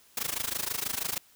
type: noise with amplitude modulation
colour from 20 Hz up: white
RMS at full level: -29 dBFS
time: 0.17-1.18 s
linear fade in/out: 2 ms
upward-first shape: sine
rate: 26.2 Hz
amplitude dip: 90%
effects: white hiss -60 dBFS RMS until 1.35 s